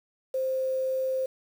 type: tone with quantisation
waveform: sine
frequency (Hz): 523.3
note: C5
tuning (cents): 0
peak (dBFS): -25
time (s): 0.34-1.26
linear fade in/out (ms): 5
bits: 8
effects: none

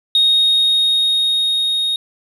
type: tone with level ramp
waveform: triangle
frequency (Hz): 3729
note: A#7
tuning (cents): 0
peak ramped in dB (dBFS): -7 to -14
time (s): 0.15-1.96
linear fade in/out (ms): 2
effects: tanh soft clip ceiling -6 dBFS + resampled to 32000 Hz

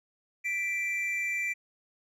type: tone pair together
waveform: triangle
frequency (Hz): 1975.5 / 2349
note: B6 / D7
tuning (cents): 0 / 0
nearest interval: minor third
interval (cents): 300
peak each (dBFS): -33 / -28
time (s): 0.44-1.54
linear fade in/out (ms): 20
effects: none

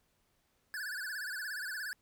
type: tone with vibrato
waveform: square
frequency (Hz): 1599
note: G6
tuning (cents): +34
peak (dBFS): -38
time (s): 0.74-1.93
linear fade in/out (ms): 0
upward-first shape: sine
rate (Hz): 17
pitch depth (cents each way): 160
effects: pink hiss -75 dBFS RMS until 2.01 s

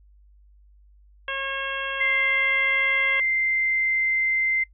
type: harmonic tone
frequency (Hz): 543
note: C#5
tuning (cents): -36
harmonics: 1 / 2 / 3 / 4 / 5 / 6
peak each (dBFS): -35 / -34 / -30 / -36 / -33 / -36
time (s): 1.28-3.2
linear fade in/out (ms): 2
type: tone with pitch glide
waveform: sine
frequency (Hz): 2093 to 2080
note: C7 to C7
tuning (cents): 0 to -11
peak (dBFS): -20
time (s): 2-4.64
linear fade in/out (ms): 10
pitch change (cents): -11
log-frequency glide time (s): 2.51-4.11
effects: noise-tail reverb RT60 0.1 s tail -24 dB re dry + added 50 Hz sine -51 dBFS peak until 4.73 s

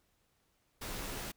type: noise with comb filter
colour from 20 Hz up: pink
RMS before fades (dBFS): -41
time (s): 0.81-1.32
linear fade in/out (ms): 10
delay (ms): 13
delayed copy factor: -0.6
effects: pink hiss -75 dBFS RMS until 1.36 s

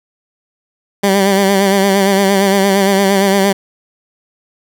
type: tone with vibrato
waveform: 15% pulse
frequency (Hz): 196.2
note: G3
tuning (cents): +2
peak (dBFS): -3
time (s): 1.03-3.53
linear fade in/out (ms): 10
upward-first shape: sine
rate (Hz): 8.7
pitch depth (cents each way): 46
effects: none

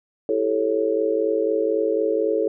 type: chord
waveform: sine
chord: A dominant seventh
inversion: second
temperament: just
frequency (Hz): 330 / 396 / 440 / 550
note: E4 / G4 / A4 / C#5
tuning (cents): +2 / +18 / 0 / -14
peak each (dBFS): -26 / -27 / -21 / -25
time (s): 0.29-2.48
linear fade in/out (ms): 2
effects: none

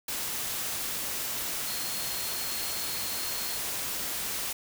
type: tone in noise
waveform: sine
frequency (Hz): 4268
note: C8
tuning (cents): +34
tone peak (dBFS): -40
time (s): 1.67-3.58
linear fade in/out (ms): 5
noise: white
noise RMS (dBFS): -33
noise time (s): 0.08-4.53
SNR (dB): -10
effects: none

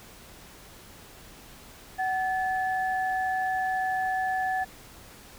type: tone pair together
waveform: sine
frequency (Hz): 751 / 1731.3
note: F#5 / A6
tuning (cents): +26 / -28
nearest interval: octave + major second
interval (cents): 1446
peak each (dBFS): -26 / -31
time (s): 1.98-4.65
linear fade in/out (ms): 20
effects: pink hiss -49 dBFS RMS until 5.38 s

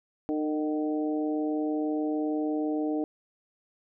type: harmonic tone with a mistuned harmonic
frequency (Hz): 152.2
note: D#3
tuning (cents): -38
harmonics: 2 / 3 / 4 / 5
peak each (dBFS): -27 / -34 / -37 / -39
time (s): 0.29-3.04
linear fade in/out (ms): 0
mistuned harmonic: 4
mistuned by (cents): +26
effects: none

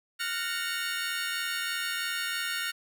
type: chord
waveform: 25% pulse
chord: Gb major seventh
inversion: third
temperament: equal with one note detuned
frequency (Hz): 1396.9 / 1480 / 1841.1 / 2217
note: F6 / Gb6 / Bb6 / Db7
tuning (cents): 0 / 0 / -22 / 0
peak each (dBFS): -31 / -33 / -31 / -36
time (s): 0.19-2.72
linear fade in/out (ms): 20
effects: none

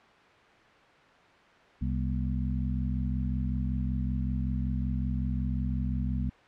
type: harmonic tone with a mistuned harmonic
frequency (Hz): 65.41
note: C2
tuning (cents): 0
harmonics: 1 / 2 / 3 / 4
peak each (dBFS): -30 / -33 / -35 / -36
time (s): 1.81-6.3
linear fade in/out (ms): 10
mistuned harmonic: 4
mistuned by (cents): -140
effects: white hiss -56 dBFS RMS until 6.47 s + low-pass 2000 Hz 12 dB/octave

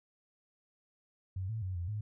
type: tone with pitch steps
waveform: sine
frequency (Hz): 94 / 111.3 / 93.2 / 86.8 / 105.8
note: F#2 / A2 / F#2 / F2 / G#2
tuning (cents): +28 / +20 / +13 / -10 / +33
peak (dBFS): -34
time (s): 1.36-2.01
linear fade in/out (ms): 5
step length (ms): 130
effects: none

